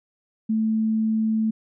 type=tone; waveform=sine; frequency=220 Hz; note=A3; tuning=in tune; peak=-19 dBFS; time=0.49-1.51 s; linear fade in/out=10 ms; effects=none